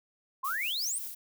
sine exponential sweep, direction up, 1008 to 9730 Hz, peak -30 dBFS, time 0.43-0.99 s, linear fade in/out 10 ms
violet noise with tremolo, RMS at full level -38 dBFS, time 0.44-1.15 s, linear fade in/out 10 ms, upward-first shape sine, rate 5.4 Hz, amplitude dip 45%
effects none

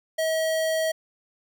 square tone, 640 Hz, D#5, 49 cents sharp, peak -23 dBFS, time 0.18-0.92 s, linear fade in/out 10 ms, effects none

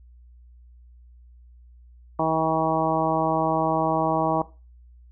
harmonic tone, 160 Hz, D#3, 49 cents sharp, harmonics 1 / 2 / 3 / 4 / 5 / 6 / 7, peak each -30 / -27 / -32 / -26 / -27 / -27 / -29 dBFS, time 2.19-4.42 s, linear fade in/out 5 ms, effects noise-tail reverb RT60 0.3 s tail -17 dB re dry + added 60 Hz sine -47 dBFS peak until 5.11 s

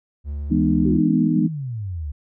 triangle tone with vibrato, 72.4 Hz, D2, 24 cents flat, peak -23 dBFS, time 0.24-1.01 s, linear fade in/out 50 ms, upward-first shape sine, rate 13 Hz, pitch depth 15 cents each way
sine chord, E major seventh, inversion none, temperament equal with one note detuned, 164.81 / 207.7 / 246.9 / 306.3 Hz, E3 / G#3 / B3 / D#4, 0 / 0 / 0 / -27 cents, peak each -21 dBFS, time 0.5-1.48 s, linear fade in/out 20 ms
sine exponential sweep, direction down, 392 to 69 Hz, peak -25 dBFS, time 0.85-2.12 s, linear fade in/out 10 ms
effects none

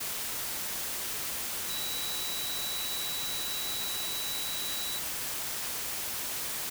sine tone in noise, 3918 Hz, B7, 15 cents flat, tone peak -36 dBFS, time 1.69-4.99 s, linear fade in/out 10 ms, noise white, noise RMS -35 dBFS, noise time 0-6.7 s, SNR -4 dB, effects none

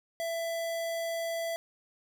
square tone, 666 Hz, E5, 18 cents sharp, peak -32 dBFS, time 0.2-1.56 s, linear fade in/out 0 ms, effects none

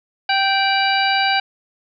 harmonic tone with a mistuned harmonic, 781 Hz, G5, 7 cents flat, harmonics 1 / 2 / 3 / 4 / 5 / 6, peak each -18 / -21 / -23 / -24 / -25 / -26 dBFS, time 0.29-1.4 s, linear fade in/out 5 ms, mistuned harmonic 4, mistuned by -120 cents, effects none

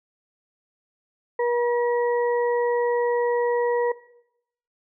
harmonic tone, 480 Hz, B4, 49 cents flat, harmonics 1 / 2 / 4, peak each -21 / -27 / -33 dBFS, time 1.39-3.92 s, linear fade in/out 5 ms, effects noise-tail reverb RT60 0.8 s tail -18 dB re dry

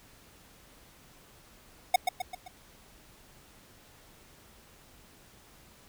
square tone with echo, 732 Hz, F#5, 19 cents flat, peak -18 dBFS, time 1.94-1.96 s, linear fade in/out 5 ms, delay 130 ms, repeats 4, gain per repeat -6 dB, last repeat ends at 2.48 s, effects pink hiss -57 dBFS RMS until 5.88 s

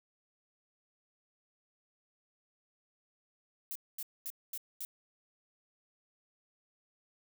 violet noise bursts, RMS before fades -40 dBFS, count 5, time 3.71-4.85 s, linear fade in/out 0 ms, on 44 ms, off 230 ms, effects none

